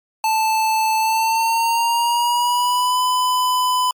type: tone with pitch glide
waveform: square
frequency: 879 to 1003.9 Hz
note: A5 to B5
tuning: -2 to +28 cents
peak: -16 dBFS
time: 0.24-3.91 s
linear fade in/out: 2 ms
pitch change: +230 cents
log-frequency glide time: 0.98-3 s
effects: MP3 96 kbps